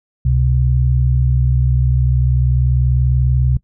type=tone pair together; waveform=sine; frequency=66.9 / 127.24 Hz; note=C2 / C3; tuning=+39 / -48 cents; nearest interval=major seventh; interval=1113 cents; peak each=-14 / -14 dBFS; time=0.25-3.57 s; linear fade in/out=5 ms; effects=noise-tail reverb RT60 0.1 s tail -20 dB re dry